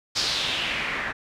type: noise with low-pass filter sweep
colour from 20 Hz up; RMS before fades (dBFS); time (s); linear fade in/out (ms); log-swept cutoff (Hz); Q
white; -27; 0.15-1.13; 20; 5000 to 1700; 3
effects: none